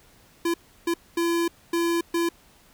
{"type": "tone bursts at uneven times", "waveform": "square", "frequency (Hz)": 338.8, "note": "E4", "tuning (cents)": 48, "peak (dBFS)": -22, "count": 5, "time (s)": [[0.45, 0.54], [0.87, 0.94], [1.17, 1.48], [1.73, 2.01], [2.14, 2.29]], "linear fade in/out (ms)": 5, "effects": ["pink hiss -56 dBFS RMS until 2.73 s"]}